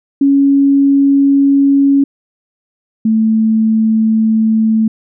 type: tone pair in turn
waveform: sine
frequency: 277.9 / 220.6 Hz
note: C#4 / A3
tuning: +4 / +5 cents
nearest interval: major third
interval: 399 cents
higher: first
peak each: -6 / -8 dBFS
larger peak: first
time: 0.21-2.04 / 3.05-4.88 s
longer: neither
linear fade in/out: 5 ms
effects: none